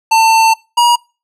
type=tone pair in turn; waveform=square; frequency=895 / 954.8 Hz; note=A5 / A#5; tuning=+29 / +41 cents; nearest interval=minor second; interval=112 cents; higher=second; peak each=-7 dBFS; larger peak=neither; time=0.11-0.54 / 0.77-0.96 s; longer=first; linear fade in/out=10 ms; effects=noise-tail reverb RT60 0.3 s tail -24 dB re dry + low-pass 11000 Hz 12 dB/octave